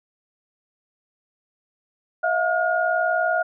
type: tone cluster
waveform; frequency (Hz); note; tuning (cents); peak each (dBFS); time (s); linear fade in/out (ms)
sine; 647 / 707 / 1430; E5 / F5 / F6; -32 / +21 / +41; -23; 2.23-3.43; 10
effects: none